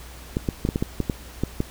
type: clicks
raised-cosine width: 3 ms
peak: -9 dBFS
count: 10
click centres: 0.369 / 0.488 / 0.651 / 0.689 / 0.759 / 0.825 / 1.003 / 1.098 / 1.436 / 1.604 s
effects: added 60 Hz sine -42 dBFS peak until 1.7 s + pink hiss -44 dBFS RMS until 1.7 s